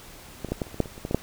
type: clicks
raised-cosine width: 2 ms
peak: -17 / -25 / -12 / -13 / -30 / -25 / -7 / -26 / -29 / -17 / -15 / -6 dBFS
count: 12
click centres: 0.447 / 0.487 / 0.52 / 0.618 / 0.668 / 0.744 / 0.803 / 0.858 / 0.979 / 1.051 / 1.111 / 1.146 s
effects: pink hiss -46 dBFS RMS until 1.22 s